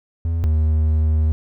triangle tone pair in turn, 82.7 / 77.91 Hz, E2 / D#2, +6 / +3 cents, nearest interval minor second, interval 103 cents, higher first, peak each -16 / -12 dBFS, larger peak second, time 0.25-0.44 / 0.44-1.32 s, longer second, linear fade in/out 0 ms, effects none

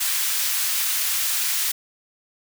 white high-pass noise, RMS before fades -23 dBFS, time 0-1.72 s, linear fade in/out 10 ms, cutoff 1500 Hz, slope 12 dB/octave, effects none

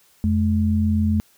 sine tone pair together, 86.8 / 214 Hz, F2 / A3, -10 / -48 cents, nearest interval octave + major third, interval 1562 cents, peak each -19 dBFS, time 0.24-1.2 s, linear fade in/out 0 ms, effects white hiss -57 dBFS RMS until 1.37 s

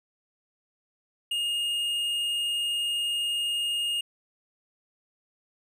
sine tone with tanh clipping, 2844 Hz, F7, 31 cents sharp, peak -27 dBFS, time 1.31-4.01 s, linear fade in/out 5 ms, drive 8 dB, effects none

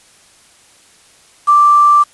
sine tone with quantisation, 1174.7 Hz, D6, in tune, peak -5 dBFS, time 1.47-2.04 s, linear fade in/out 20 ms, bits 5, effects white hiss -47 dBFS RMS until 2.13 s + resampled to 24000 Hz

